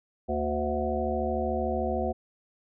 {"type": "harmonic tone with a mistuned harmonic", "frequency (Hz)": 73.42, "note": "D2", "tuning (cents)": 0, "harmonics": [1, 3, 5, 7, 9, 10], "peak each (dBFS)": [-33, -33, -33, -33, -33, -33], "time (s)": [0.28, 2.13], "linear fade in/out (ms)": 20, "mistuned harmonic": 3, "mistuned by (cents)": 57, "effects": []}